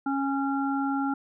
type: harmonic tone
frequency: 275.1 Hz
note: C#4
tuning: 13 cents flat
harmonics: 1 / 3 / 5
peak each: -26 / -31 / -33 dBFS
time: 0.06-1.14 s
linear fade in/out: 5 ms
effects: none